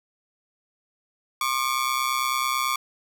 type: ring-modulated tone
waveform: sawtooth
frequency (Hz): 1138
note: C#6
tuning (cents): +45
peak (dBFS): -16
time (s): 1.41-2.76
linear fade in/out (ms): 2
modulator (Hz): 64.5
effects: none